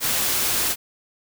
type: noise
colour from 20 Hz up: white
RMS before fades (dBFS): -22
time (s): 0-0.76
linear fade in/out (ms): 50
effects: none